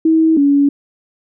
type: tone pair in turn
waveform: sine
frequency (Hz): 321.3 / 283.1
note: E4 / C#4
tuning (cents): -44 / +37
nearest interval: major second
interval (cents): 219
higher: first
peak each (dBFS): -8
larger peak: neither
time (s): 0.05-0.37 / 0.37-0.69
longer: neither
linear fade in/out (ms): 5
effects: none